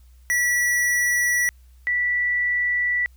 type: tone pair in turn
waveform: square / sine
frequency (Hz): 1947 / 1960.5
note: B6 / B6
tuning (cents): -25 / -13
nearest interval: unison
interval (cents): 12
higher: second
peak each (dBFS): -19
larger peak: neither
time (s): 0.3-1.49 / 1.87-3.06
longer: neither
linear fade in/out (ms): 0
effects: added 62 Hz sine -47 dBFS peak until 3.16 s + white hiss -64 dBFS RMS until 3.16 s